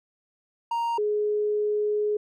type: tone pair in turn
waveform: triangle / sine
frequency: 932.3 / 419.6 Hz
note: A#5 / G#4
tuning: 0 / +18 cents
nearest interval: octave + major second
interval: 1382 cents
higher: first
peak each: -22 dBFS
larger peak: neither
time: 0.71-0.98 / 0.98-2.17 s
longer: second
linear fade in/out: 5 ms
effects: none